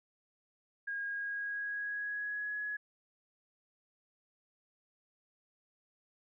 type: tone with pitch glide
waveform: sine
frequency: 1631 to 1683.6 Hz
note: G#6 to G#6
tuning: -32 to +23 cents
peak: -35 dBFS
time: 0.87-2.77 s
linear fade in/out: 10 ms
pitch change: +55 cents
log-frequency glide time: 1.06-2.59 s
effects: none